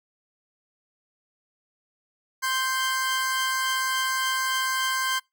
sawtooth tone pair together, 1046.5 / 1568 Hz, C6 / G6, 0 / 0 cents, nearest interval perfect fifth, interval 700 cents, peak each -23 dBFS, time 2.42-5.2 s, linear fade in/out 20 ms, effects noise-tail reverb RT60 0.2 s tail -25 dB re dry

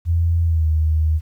sine tone with pitch glide, 84.1 to 78.47 Hz, E2 to D#2, +35 to +15 cents, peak -14 dBFS, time 0.05-1.21 s, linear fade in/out 50 ms, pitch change -120 cents, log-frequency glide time 0.43-0.67 s, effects 9-bit

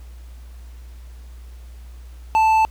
triangle tone with hard clipping, 880 Hz, A5, in tune, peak -14 dBFS, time 2.35-2.65 s, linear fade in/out 0 ms, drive 9 dB, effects added 60 Hz sine -36 dBFS peak until 2.7 s + pink hiss -54 dBFS RMS until 2.7 s

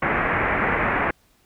white low-pass noise, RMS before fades -22 dBFS, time 0.02-1.11 s, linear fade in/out 5 ms, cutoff 2200 Hz, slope 48 dB/octave, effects pink hiss -61 dBFS RMS until 1.45 s

